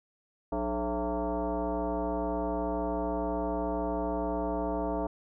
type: tone with frequency modulation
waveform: sine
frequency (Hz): 185.5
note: F#3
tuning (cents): +5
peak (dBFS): -28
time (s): 0.52-5.07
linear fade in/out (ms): 5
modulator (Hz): 242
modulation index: 3
effects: none